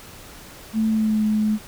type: tone with pitch glide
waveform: sine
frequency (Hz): 220 to 214.1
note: A3 to A3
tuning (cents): 0 to -47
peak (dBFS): -17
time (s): 0.73-1.59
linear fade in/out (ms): 50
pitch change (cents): -47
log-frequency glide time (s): 0.89-1.24
effects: pink hiss -42 dBFS RMS until 1.67 s